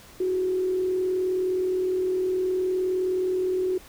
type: tone with frequency modulation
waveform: sine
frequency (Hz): 370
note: F#4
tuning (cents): 0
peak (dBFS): -22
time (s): 0.2-3.78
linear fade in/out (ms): 5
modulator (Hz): 39.4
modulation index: 0.31
effects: pink hiss -49 dBFS RMS until 3.88 s